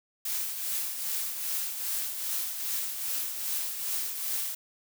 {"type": "noise with tremolo", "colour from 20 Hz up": "blue", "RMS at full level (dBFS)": -30, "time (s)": [0.25, 4.55], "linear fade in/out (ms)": 5, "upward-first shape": "triangle", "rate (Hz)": 2.5, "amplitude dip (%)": 55, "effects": []}